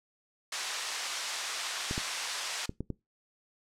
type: band-pass noise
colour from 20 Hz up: white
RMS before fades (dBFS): -36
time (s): 0.52-2.66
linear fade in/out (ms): 5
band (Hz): 760 to 6500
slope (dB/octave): 12
type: clicks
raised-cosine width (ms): 3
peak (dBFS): -21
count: 5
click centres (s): 1.911 / 1.979 / 2.694 / 2.806 / 2.903
effects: noise-tail reverb RT60 0.2 s tail -21 dB re dry + low-pass 10000 Hz 12 dB/octave